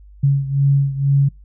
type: beating tone pair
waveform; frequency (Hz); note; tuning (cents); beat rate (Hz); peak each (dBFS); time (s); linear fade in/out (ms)
sine; 138.59 / 140.69; C#3 / C#3; 0 / +26; 2.1; -14 / -18; 0.23-1.29; 10
effects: noise-tail reverb RT60 0.2 s tail -26 dB re dry + added 50 Hz sine -40 dBFS peak until 1.44 s